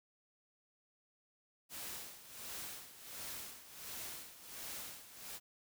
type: noise with tremolo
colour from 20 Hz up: white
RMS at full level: -45 dBFS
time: 1.69-5.4 s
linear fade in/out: 50 ms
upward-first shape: sine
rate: 1.4 Hz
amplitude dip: 75%
effects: none